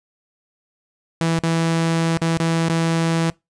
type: tone with dropouts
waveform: sawtooth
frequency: 164.81 Hz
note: E3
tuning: in tune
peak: -13 dBFS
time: 1.21-3.3 s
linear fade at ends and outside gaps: 0 ms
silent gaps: 1.389-1.436 / 2.172-2.216 / 2.372-2.401 / 2.686-2.698 s
effects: noise-tail reverb RT60 0.2 s tail -23 dB re dry + resampled to 22050 Hz